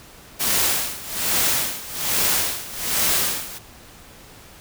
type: noise with tremolo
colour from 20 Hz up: white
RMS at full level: -19 dBFS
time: 0.39-3.59 s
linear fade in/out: 20 ms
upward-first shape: sine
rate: 1.2 Hz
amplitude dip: 85%
effects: pink hiss -45 dBFS RMS until 4.6 s